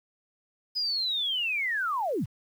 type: linear sweep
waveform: sine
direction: down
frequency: 5030 to 72.1 Hz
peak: -26 dBFS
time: 0.75-2.26 s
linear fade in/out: 20 ms
effects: 9-bit